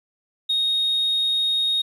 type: tone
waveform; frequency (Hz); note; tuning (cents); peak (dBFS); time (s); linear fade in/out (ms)
sine; 3729; A#7; 0; -17; 0.49-1.82; 10
effects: tanh soft clip ceiling -16 dBFS + 9-bit